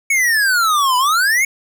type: exponential two-way sweep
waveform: square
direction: down then up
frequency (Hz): 2242 to 981 to 2242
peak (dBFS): -13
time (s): 0.1-1.45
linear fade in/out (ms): 5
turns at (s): 0.97
effects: none